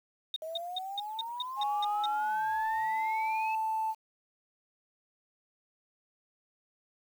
sine tone bursts, 3700 Hz, A#7, 14 cents flat, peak -30 dBFS, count 9, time 0.34-2.058 s, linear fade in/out 2 ms, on 22 ms, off 190 ms
sine exponential sweep, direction up, 628 to 2637 Hz, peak -36 dBFS, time 0.42-3.55 s, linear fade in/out 2 ms
sine tone with pitch glide, 830.6 to 880 Hz, G#5 to A5, 0 to 0 cents, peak -28 dBFS, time 1.56-3.95 s, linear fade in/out 50 ms, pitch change +100 cents, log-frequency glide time 1.98-2.58 s
effects tanh soft clip ceiling -22 dBFS + 9-bit

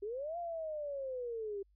sine linear two-way sweep, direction up then down, 388.7 to 701 to 388.7 Hz, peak -37 dBFS, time 0.02-1.63 s, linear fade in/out 10 ms, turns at 0.38 s, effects added 50 Hz sine -66 dBFS peak until 1.75 s

